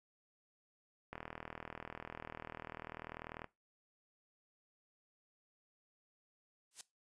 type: click train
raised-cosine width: 0.5 ms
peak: -29 dBFS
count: 94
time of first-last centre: 1.13-3.443 s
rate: 40.2 Hz
type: noise with exponential growth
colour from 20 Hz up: blue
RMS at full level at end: -39 dBFS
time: 6.71-6.81 s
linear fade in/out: 2 ms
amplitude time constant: 21 ms
effects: noise-tail reverb RT60 0.2 s tail -18 dB re dry + resampled to 22050 Hz